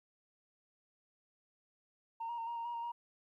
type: tone with pitch steps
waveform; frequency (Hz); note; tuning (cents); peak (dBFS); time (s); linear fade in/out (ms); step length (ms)
sine; 915 / 945 / 915 / 942 / 926 / 951 / 931 / 947; A#5 / A#5 / A#5 / A#5 / A#5 / A#5 / A#5 / A#5; -32 / +23 / -32 / +18 / -12 / +34 / -2 / +27; -36; 2.2-2.92; 10; 90
effects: tanh soft clip ceiling -35 dBFS + 13-bit